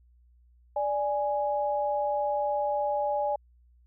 sine tone pair together, 587.3 / 830.6 Hz, D5 / G#5, 0 / 0 cents, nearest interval tritone, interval 600 cents, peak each -28 dBFS, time 0.76-3.36 s, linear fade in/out 5 ms, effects added 60 Hz sine -57 dBFS peak until 3.86 s

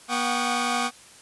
sawtooth tone cluster, 241.5 / 729 / 780 / 1118 / 1228 Hz, B3 / F#5 / G5 / C#6 / D#6, -39 / -26 / -9 / +14 / -23 cents, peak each -26 dBFS, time 0.08-0.91 s, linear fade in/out 50 ms, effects white hiss -49 dBFS RMS until 1.21 s + resampled to 24000 Hz

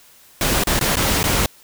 pink noise with dropouts, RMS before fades -18 dBFS, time 0.41-1.46 s, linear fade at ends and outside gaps 1 ms, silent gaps 0.637-0.671 / 0.792-0.811 / 0.957-0.969 / 1.23-1.24 s, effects white hiss -49 dBFS RMS until 1.63 s

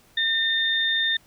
sine tone pair together, 1813 / 3626 Hz, A#6 / A#7, -49 / -49 cents, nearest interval octave, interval 1200 cents, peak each -24 / -22 dBFS, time 0.17-1.17 s, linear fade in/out 5 ms, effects pink hiss -57 dBFS RMS until 1.26 s

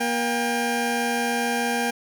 20% pulse tone pair together, 237.6 / 799.2 Hz, A#3 / G5, +33 / +33 cents, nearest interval octave + major sixth, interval 2100 cents, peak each -20 / -20 dBFS, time 0-1.91 s, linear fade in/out 10 ms, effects none

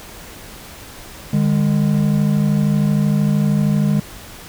triangle tone pair together, 151.4 / 204.4 Hz, D#3 / G#3, -47 / -27 cents, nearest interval perfect fourth, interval 520 cents, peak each -14 dBFS, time 1.33-4 s, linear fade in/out 5 ms, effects pink hiss -37 dBFS RMS until 4.48 s

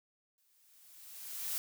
blue noise with exponential growth, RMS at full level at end -35 dBFS, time 0.38-1.58 s, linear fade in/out 0 ms, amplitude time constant 260 ms, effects none

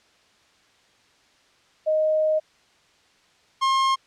sine / 45% pulse tone pair in turn, 622.3 / 1068.9 Hz, D#5 / C6, 0 / +37 cents, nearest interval major sixth, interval 937 cents, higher second, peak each -18 / -18 dBFS, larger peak neither, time 1.86-2.4 / 3.61-3.96 s, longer first, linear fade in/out 20 ms, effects white hiss -59 dBFS RMS until 4.06 s + low-pass 5000 Hz 12 dB/octave

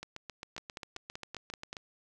two click trains, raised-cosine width 0.2 ms, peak -23 / -24 dBFS, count 7 / 14, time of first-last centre 0.58-1.729 / 0.03-1.768 s, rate 5.22 / 7.48 Hz, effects none

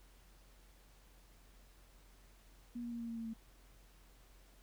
sine tone with pitch steps, 239.6 / 237.1 / 234.7 / 232.2 / 229.8 / 227.5 / 225.1 Hz, A#3 / A#3 / A#3 / A#3 / A#3 / A#3 / A3, +48 / +30 / +12 / -7 / -25 / -42 / +40 cents, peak -40 dBFS, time 2.75-3.338 s, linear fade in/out 10 ms, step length 84 ms, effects added 45 Hz sine -61 dBFS peak until 4.62 s + pink hiss -67 dBFS RMS until 4.62 s

